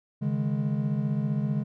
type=chord; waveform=triangle; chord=C# suspended second; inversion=none; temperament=equal with one note detuned; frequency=140.2 / 155.56 / 207.7 Hz; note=C#3 / D#3 / G#3; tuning=+20 / 0 / 0 cents; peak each=-26 / -29 / -27 dBFS; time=0.21-1.64 s; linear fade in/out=20 ms; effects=none